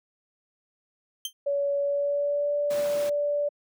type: tone with exponential decay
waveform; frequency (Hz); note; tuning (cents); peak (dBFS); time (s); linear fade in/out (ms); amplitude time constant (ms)
sawtooth; 3136; G7; 0; -23; 1.25-1.33; 2; 16
type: tone with pitch glide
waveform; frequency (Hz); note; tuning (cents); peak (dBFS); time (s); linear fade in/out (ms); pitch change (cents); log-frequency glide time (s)
sine; 566 to 581.9; C#5 to D5; +36 to -16; -23; 1.46-3.49; 10; +48; 1.78-2.55
type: noise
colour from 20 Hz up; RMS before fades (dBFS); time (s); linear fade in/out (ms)
pink; -38; 2.7-3.1; 10
effects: high-pass 200 Hz 12 dB/octave